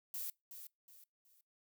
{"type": "noise with echo", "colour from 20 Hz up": "violet", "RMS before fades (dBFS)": -42, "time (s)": [0.14, 0.3], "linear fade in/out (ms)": 2, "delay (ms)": 370, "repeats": 3, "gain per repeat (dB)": -9, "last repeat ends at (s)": 1.41, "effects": ["noise-tail reverb RT60 0.2 s tail -24 dB re dry"]}